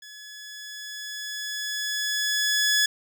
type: tone with level ramp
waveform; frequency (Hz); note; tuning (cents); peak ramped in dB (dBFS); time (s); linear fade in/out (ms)
15% pulse; 1700; G#6; +40; -36 to -12; 0.02-2.86; 5
effects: none